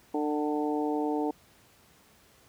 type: harmonic tone with a mistuned harmonic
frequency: 149.8 Hz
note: D3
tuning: 35 cents sharp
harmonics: 2 / 3 / 4 / 5 / 6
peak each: -29 / -32 / -40 / -35 / -37 dBFS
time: 0.14-1.31 s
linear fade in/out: 5 ms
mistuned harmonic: 6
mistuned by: -19 cents
effects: pink hiss -60 dBFS RMS until 2.48 s + high-pass 60 Hz 12 dB/octave